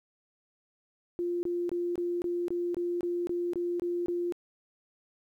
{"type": "tone bursts", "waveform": "sine", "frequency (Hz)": 349.2, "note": "F4", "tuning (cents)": 0, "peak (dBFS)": -28, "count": 12, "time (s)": [1.19, 4.323], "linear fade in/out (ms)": 0, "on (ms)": 240, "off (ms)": 23, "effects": ["11-bit"]}